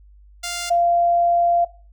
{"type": "tone pair in turn", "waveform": ["5% pulse", "sine"], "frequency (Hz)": [698.5, 691.3], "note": ["F5", "F5"], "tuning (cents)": [0, -18], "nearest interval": "unison", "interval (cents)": 18, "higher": "first", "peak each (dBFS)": -14, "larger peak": "neither", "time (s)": [[0.43, 0.7], [0.7, 1.65]], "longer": "second", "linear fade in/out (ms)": 10, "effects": ["noise-tail reverb RT60 0.4 s tail -20 dB re dry", "added 50 Hz sine -45 dBFS peak until 1.92 s"]}